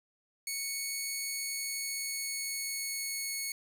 10% pulse tone with pitch glide, 2217 to 2202 Hz, C#7 to C#7, 0 to -12 cents, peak -25 dBFS, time 0.47-3.52 s, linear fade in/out 2 ms, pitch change -12 cents, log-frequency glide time 1.24-3.36 s, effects none

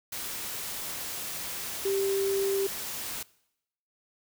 sine tone in noise, 392 Hz, G4, in tune, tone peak -25 dBFS, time 1.85-2.67 s, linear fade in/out 5 ms, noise white, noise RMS -36 dBFS, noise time 0.12-3.23 s, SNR +8 dB, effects noise-tail reverb RT60 0.8 s tail -22 dB re dry

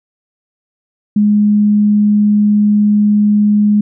sine tone, 208.3 Hz, G#3, 5 cents sharp, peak -7 dBFS, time 1.16-3.81 s, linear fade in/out 5 ms, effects none

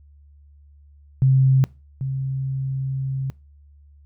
sine tone pair in turn, 132.6 / 133.99 Hz, C3 / C3, +23 / +42 cents, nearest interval unison, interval 19 cents, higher second, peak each -12 / -22 dBFS, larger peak first, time 1.22-1.64 / 2.01-3.3 s, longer second, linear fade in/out 0 ms, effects noise-tail reverb RT60 0.3 s tail -23 dB re dry + added 72 Hz sine -47 dBFS peak until 4.05 s

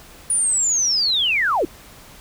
sine linear sweep, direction down, 9700 to 281.8 Hz, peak -16 dBFS, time 0.3-1.65 s, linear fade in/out 2 ms, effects pink hiss -44 dBFS RMS until 2.2 s

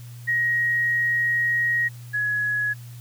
sine tone pair in turn, 1888 / 1682 Hz, A#6 / G#6, +22 / +22 cents, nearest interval major second, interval 200 cents, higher first, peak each -19 / -21 dBFS, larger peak first, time 0.27-1.89 / 2.13-2.74 s, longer first, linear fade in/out 20 ms, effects added 120 Hz sine -37 dBFS peak until 3 s + white hiss -51 dBFS RMS until 3 s

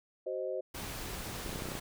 sine chord, C diminished, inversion second, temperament equal with one note detuned, 376.2 / 523.3 / 622.3 Hz, Gb4 / C5 / Eb5, +29 / 0 / 0 cents, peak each -39 / -36 / -39 dBFS, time 0.26-0.61 s, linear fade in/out 10 ms
pink noise, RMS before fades -41 dBFS, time 0.74-1.8 s, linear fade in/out 10 ms
clicks, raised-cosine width 2 ms, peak -28 dBFS, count 10, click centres 1.462 / 1.493 / 1.529 / 1.559 / 1.591 / 1.622 / 1.656 / 1.687 / 1.719 / 1.753 s
effects none

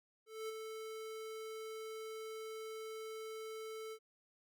square tone with ADSR envelope, 440 Hz, A4, in tune, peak -40 dBFS, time 0.26-3.99 s, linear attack 230 ms, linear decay 16 ms, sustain -5 dB, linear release 65 ms, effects none

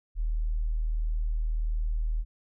sine tone, 39.23 Hz, D#1, 15 cents sharp, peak -25 dBFS, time 0.15-2.25 s, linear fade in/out 50 ms, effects none

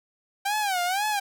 sawtooth tone with vibrato, 776 Hz, G5, 18 cents flat, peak -20 dBFS, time 0.45-1.2 s, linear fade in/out 10 ms, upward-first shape sine, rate 2 Hz, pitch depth 170 cents each way, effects none

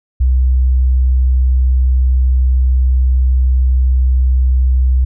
sine tone, 63.8 Hz, C2, 43 cents flat, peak -8 dBFS, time 0.2-5.05 s, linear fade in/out 10 ms, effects none

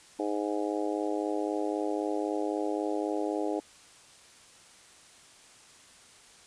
harmonic tone, 103.83 Hz, G#2, in tune, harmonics 3 / 4 / 5 / 6 / 7 / 8, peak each -32 / -34 / -36 / -38 / -39 / -40 dBFS, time 0.19-3.6 s, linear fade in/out 5 ms, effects white hiss -55 dBFS RMS until 6.46 s + resampled to 22050 Hz

